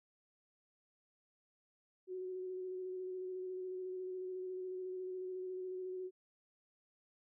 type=tone with vibrato; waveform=sine; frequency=370 Hz; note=F#4; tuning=in tune; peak=-40 dBFS; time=2.07-6.11 s; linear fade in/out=50 ms; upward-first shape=square; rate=14 Hz; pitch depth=15 cents each way; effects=none